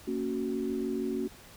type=chord; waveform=sine; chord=F# major; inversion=first; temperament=just; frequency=231.2 / 277.5 / 370 Hz; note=A#3 / C#4 / F#4; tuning=-14 / +2 / 0 cents; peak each=-34 / -34 / -33 dBFS; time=0.07-1.28 s; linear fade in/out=10 ms; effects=pink hiss -52 dBFS RMS until 1.56 s